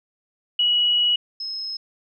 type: tone pair in turn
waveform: sine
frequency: 2921 / 5166 Hz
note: F#7 / E8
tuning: -23 / -36 cents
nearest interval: minor seventh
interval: 987 cents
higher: second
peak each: -16 / -27 dBFS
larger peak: first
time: 0.59-1.16 / 1.4-1.77 s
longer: first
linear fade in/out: 5 ms
effects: none